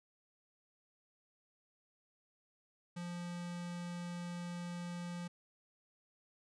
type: tone with notch filter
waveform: square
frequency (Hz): 174.61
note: F3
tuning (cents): 0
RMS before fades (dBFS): -43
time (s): 2.96-5.28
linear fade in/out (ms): 10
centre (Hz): 420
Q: 1.7
effects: resampled to 22050 Hz